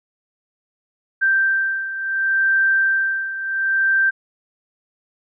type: beating tone pair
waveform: sine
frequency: 1568 / 1568.7 Hz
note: G6 / G6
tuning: 0 / +1 cents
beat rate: 0.7 Hz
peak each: -17 / -22 dBFS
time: 1.21-4.11 s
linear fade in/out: 20 ms
effects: none